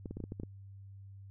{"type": "clicks", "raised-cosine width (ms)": 3, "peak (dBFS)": -27, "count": 8, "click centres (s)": [0.058, 0.11, 0.17, 0.203, 0.239, 0.321, 0.399, 0.434], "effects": ["added 98 Hz sine -48 dBFS peak until 1.3 s"]}